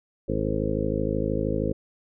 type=harmonic tone; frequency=53 Hz; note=G#1; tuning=36 cents sharp; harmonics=1 / 2 / 3 / 4 / 5 / 6 / 8 / 9 / 10; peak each=-32 / -32 / -32 / -32 / -32 / -32 / -32 / -32 / -32 dBFS; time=0.28-1.73 s; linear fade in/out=10 ms; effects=none